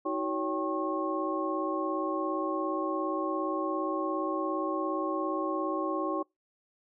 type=tone cluster; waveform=sine; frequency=317.3 / 374.6 / 562 / 784 / 1085 Hz; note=D#4 / F#4 / C#5 / G5 / C#6; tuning=+34 / +21 / +24 / 0 / -37 cents; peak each=-33 / -35 / -35 / -40 / -34 dBFS; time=0.05-6.23 s; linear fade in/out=10 ms; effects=noise-tail reverb RT60 0.2 s tail -26 dB re dry